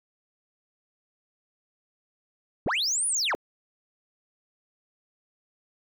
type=linear two-way sweep; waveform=sine; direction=up then down; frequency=68.8 to 10000 to 250.3 Hz; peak=-21 dBFS; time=2.66-3.35 s; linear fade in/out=0 ms; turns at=3.07 s; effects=tanh soft clip ceiling -23 dBFS